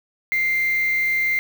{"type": "tone with quantisation", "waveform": "sine", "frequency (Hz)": 2093, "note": "C7", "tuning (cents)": 0, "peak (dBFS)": -18, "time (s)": [0.32, 1.39], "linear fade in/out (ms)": 0, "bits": 5, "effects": []}